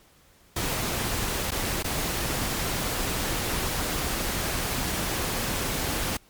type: noise with dropouts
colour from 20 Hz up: pink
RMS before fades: -28 dBFS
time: 0.56-6.17 s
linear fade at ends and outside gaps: 5 ms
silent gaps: 1.508-1.517 / 1.827-1.843 s
effects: pink hiss -58 dBFS RMS until 6.29 s + MP3 96 kbps